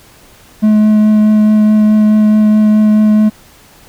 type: tone with vibrato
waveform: triangle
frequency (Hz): 213.5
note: G#3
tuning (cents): +48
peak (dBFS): -3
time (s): 0.62-3.3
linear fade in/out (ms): 20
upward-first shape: triangle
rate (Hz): 4.7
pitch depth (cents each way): 10
effects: pink hiss -42 dBFS RMS until 3.88 s